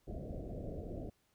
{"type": "low-pass noise", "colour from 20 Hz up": "pink", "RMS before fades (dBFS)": -43, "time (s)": [0.07, 1.1], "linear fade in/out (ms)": 10, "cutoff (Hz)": 690, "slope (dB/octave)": 96, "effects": ["pink hiss -75 dBFS RMS until 1.34 s"]}